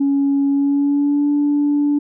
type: tone with pitch glide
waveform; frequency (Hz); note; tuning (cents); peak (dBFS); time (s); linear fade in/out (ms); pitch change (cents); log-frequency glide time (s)
sine; 279 to 290.5; C#4 to D4; +11 to -19; -12; 0-1.99; 10; +70; 0.49-1.3
effects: tanh soft clip ceiling -10 dBFS